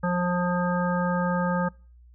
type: harmonic tone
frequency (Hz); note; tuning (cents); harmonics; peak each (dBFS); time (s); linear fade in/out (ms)
177.6; F3; +29; 1 / 3 / 5 / 7 / 9; -24 / -29 / -31 / -32 / -34; 0.03-1.69; 10
effects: noise-tail reverb RT60 0.4 s tail -26 dB re dry + added 60 Hz sine -49 dBFS peak until 2.14 s